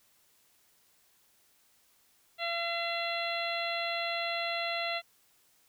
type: harmonic tone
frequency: 680 Hz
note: F5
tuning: 46 cents flat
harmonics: 1 / 2 / 3 / 4 / 5 / 6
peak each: -35 / -40 / -37 / -38 / -40 / -40 dBFS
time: 2.38-5.02 s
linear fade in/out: 50 ms
effects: white hiss -67 dBFS RMS until 5.68 s